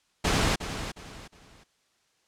pink noise with echo, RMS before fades -24 dBFS, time 0.24-0.56 s, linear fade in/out 10 ms, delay 360 ms, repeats 3, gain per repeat -10 dB, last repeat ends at 1.64 s, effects white hiss -69 dBFS RMS until 2.27 s + low-pass 7000 Hz 12 dB/octave

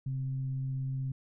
sine tone with frequency modulation, 133.2 Hz, C3, 31 cents sharp, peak -31 dBFS, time 0.06-1.12 s, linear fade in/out 5 ms, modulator 125 Hz, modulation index 0.24, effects none

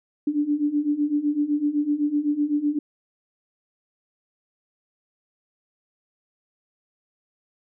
sine beating tone pair, 289.1 / 297 Hz, D4 / D4, -27 / +20 cents, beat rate 7.9 Hz, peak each -25 / -22 dBFS, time 0.27-2.79 s, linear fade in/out 5 ms, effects none

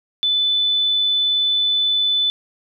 sine tone, 3501 Hz, A7, 9 cents flat, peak -15 dBFS, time 0.23-2.3 s, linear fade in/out 0 ms, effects none

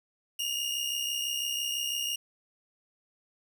sawtooth tone pair together, 2824 / 2890 Hz, F7 / F#7, +19 / -41 cents, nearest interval unison, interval 40 cents, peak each -28 / -32 dBFS, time 0.39-2.16 s, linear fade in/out 5 ms, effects none

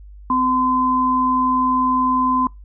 sine tone pair together, 256.2 / 1025 Hz, C4 / C6, -36 / -36 cents, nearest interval 2 octaves, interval 2400 cents, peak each -20 / -16 dBFS, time 0.3-2.47 s, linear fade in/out 2 ms, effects noise-tail reverb RT60 0.2 s tail -24 dB re dry + added 50 Hz sine -37 dBFS peak until 2.64 s

